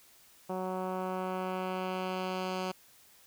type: tone with low-pass filter sweep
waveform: 10% pulse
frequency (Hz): 185.6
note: F#3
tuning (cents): +6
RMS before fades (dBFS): -35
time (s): 0.49-2.72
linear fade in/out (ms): 10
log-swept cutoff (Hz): 890 to 5600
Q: 0.94
effects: white hiss -60 dBFS RMS until 3.26 s